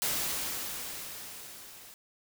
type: noise with level ramp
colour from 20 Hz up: white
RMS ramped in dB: -30 to -51 dBFS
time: 0.02-1.94 s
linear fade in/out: 0 ms
effects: none